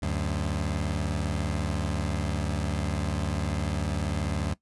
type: tone pair together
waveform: 20% pulse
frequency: 74.38 / 94.6 Hz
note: D2 / F#2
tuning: +23 / +39 cents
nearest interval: major third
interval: 416 cents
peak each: -24 / -26 dBFS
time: 0.02-4.54 s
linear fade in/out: 10 ms
effects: noise-tail reverb RT60 0.1 s tail -18 dB re dry + resampled to 24000 Hz